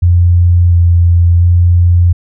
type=tone with vibrato; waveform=sine; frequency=86.8 Hz; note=F2; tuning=10 cents flat; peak=-4 dBFS; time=0.02-2.13 s; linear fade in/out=10 ms; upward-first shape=square; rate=0.72 Hz; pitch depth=13 cents each way; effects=none

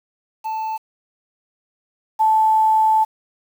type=tone pair in turn; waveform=triangle / sine; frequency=880 / 875 Hz; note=A5 / A5; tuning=0 / -10 cents; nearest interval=unison; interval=10 cents; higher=first; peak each=-20 / -12 dBFS; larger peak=second; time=0.44-0.78 / 2.19-3.05 s; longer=second; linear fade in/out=20 ms; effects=7-bit

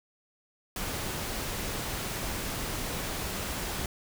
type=noise; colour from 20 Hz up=pink; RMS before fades=-34 dBFS; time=0.76-3.86 s; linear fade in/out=2 ms; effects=none

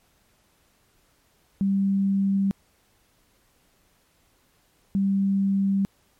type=tone pair in turn; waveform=sine; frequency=196 / 196 Hz; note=G3 / G3; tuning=0 / 0 cents; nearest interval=unison; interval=0 cents; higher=neither; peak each=-19 dBFS; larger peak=neither; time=1.61-2.51 / 4.95-5.85 s; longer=neither; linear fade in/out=0 ms; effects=pink hiss -64 dBFS RMS until 6.19 s + MP3 64 kbps

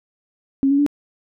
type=tone with pitch steps; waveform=sine; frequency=272.3 / 280.6 / 289.2 Hz; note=C#4 / C#4 / D4; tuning=-31 / +21 / -27 cents; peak=-13 dBFS; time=0.63-0.864 s; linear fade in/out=0 ms; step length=78 ms; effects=none

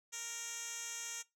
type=tone with band-pass filter; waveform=10% pulse; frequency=465.7 Hz; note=A#4; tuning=2 cents flat; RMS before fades=-44 dBFS; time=0.12-1.23 s; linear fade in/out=20 ms; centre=6400 Hz; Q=2; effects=noise-tail reverb RT60 0.2 s tail -20 dB re dry

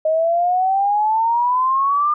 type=exponential sweep; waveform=sine; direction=up; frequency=622.3 to 1210 Hz; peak=-14 dBFS; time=0.05-2.14 s; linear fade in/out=5 ms; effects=none

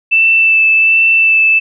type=tone with vibrato; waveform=sine; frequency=2649 Hz; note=E7; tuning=8 cents sharp; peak=-6 dBFS; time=0.11-1.6 s; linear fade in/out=20 ms; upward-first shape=sine; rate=1.3 Hz; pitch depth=13 cents each way; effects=none

